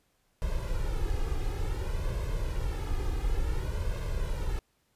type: noise with flanger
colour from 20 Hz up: brown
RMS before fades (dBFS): -30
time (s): 0.42-4.59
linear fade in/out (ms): 0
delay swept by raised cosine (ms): 1.9 to 2.45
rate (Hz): 0.56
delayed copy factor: +0.75
effects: pink hiss -72 dBFS RMS until 4.95 s + resampled to 32000 Hz